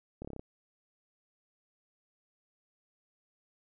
slowing click train, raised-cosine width 2 ms, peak -28 dBFS, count 7, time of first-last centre 0.22-0.395 s, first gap 27 ms, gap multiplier 1.03, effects none

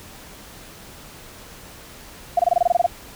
sine tone bursts, 698.5 Hz, F5, in tune, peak -12 dBFS, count 11, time 2.37-2.864 s, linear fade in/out 5 ms, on 24 ms, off 23 ms, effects pink hiss -42 dBFS RMS until 3.15 s

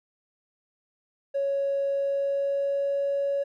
triangle tone with pitch glide, 555 to 559.8 Hz, C#5 to C#5, +2 to +17 cents, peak -20 dBFS, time 1.34-3.44 s, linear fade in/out 20 ms, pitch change +15 cents, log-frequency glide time 1.87-3 s, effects tanh soft clip ceiling -21 dBFS

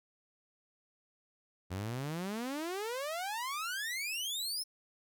sawtooth exponential sweep, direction up, 87.6 to 5380 Hz, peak -32 dBFS, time 1.7-4.64 s, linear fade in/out 20 ms, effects none

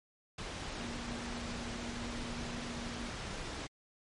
sine tone in noise, 237.8 Hz, A#3, 35 cents sharp, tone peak -43 dBFS, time 0.79-3.1 s, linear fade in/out 5 ms, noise pink, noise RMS -41 dBFS, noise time 0.38-3.67 s, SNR -5 dB, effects low-pass 6000 Hz 12 dB/octave + MP3 48 kbps

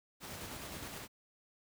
pink noise with tremolo, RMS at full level -44 dBFS, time 0.2-1.08 s, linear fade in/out 50 ms, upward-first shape square, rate 9.6 Hz, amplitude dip 25%, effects high-pass 60 Hz 12 dB/octave

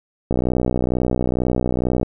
click train, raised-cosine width 2 ms, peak -6 dBFS, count 108, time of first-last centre 0.31-2.03 s, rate 62.2 Hz, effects none

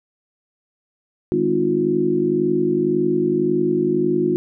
harmonic tone with a mistuned harmonic, 51 Hz, G#1, 31 cents flat, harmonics 3 / 4 / 5 / 6 / 7, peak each -28 / -25 / -25 / -23 / -18 dBFS, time 1.32-4.36 s, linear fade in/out 0 ms, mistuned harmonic 6, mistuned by +51 cents, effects none

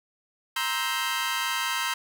20% pulse chord, C dominant seventh, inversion third, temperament just, 941.9 / 1046.5 / 1308.1 / 1569.8 Hz, Bb5 / C6 / E6 / G6, +18 / 0 / -14 / +2 cents, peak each -27 dBFS, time 0.56-1.94 s, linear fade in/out 5 ms, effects none

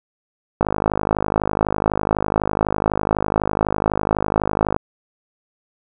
click train, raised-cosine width 1 ms, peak -4 dBFS, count 217, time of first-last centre 0.61-4.764 s, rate 52 Hz, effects none

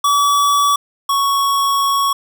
square tone pair in turn, 1143 / 1111.7 Hz, D6 / C#6, -47 / +5 cents, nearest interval unison, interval 48 cents, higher first, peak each -12 / -14 dBFS, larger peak first, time 0.04-0.76 / 1.09-2.13 s, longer second, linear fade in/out 5 ms, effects none

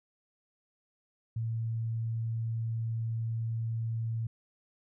sine tone, 113.7 Hz, A#2, 43 cents flat, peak -30 dBFS, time 1.36-4.27 s, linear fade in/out 5 ms, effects none

